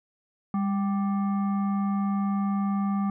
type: tone with frequency modulation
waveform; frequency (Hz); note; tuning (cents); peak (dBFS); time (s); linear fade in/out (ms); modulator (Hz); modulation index
sine; 200.1; G3; +36; -23; 0.54-3.1; 2; 979; 0.45
effects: none